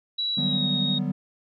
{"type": "tone with pitch glide", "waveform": "sine", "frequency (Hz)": [3913, 3749], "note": ["B7", "A#7"], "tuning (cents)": [-17, 9], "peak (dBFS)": -24, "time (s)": [0.18, 0.99], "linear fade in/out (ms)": 10, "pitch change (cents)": -74, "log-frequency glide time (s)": [0.34, 0.67]}
{"type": "chord", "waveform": "triangle", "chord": "G major seventh", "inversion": "second", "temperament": "equal with one note detuned", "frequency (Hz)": [149.83, 185, 196, 246.9], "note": ["D3", "F#3", "G3", "B3"], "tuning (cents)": [35, 0, 0, 0], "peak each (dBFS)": -28, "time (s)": [0.37, 1.12], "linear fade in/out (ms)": 10}
{"effects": []}